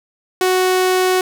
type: tone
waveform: sawtooth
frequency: 370 Hz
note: F#4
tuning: in tune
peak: -9 dBFS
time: 0.41-1.21 s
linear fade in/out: 2 ms
effects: none